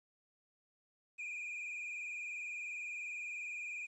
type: tone with vibrato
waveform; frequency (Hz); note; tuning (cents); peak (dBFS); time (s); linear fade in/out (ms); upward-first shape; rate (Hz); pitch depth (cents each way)
triangle; 2445; D#7; -31; -39; 1.18-3.87; 20; sine; 20; 59
effects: resampled to 22050 Hz + 12-bit